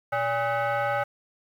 sine tone with frequency modulation, 120 Hz, B2, 49 cents flat, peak -22 dBFS, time 0.12-1.04 s, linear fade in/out 10 ms, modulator 695 Hz, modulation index 2.1, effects tanh soft clip ceiling -19 dBFS + 9-bit

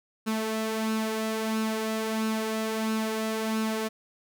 sawtooth tone with flanger, 220 Hz, A3, in tune, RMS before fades -29 dBFS, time 0.26-3.89 s, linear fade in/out 20 ms, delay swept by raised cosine 0.73 to 3.03 ms, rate 1.5 Hz, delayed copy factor +0.5, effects none

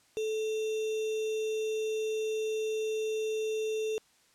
sine tone with sample-and-hold, 435.8 Hz, A4, 17 cents flat, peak -29 dBFS, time 0.17-3.98 s, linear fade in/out 0 ms, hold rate 3150 Hz, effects white hiss -65 dBFS RMS until 4.34 s + low-pass 9000 Hz 12 dB/octave

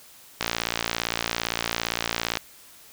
click train, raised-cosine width 0.2 ms, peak -6 dBFS, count 114, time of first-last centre 0.41-2.372 s, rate 57.6 Hz, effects white hiss -50 dBFS RMS until 2.92 s

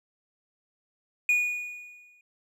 triangle tone with exponential decay, 2455 Hz, D#7, 24 cents flat, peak -17 dBFS, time 1.29-2.21 s, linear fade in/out 2 ms, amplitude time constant 200 ms, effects none

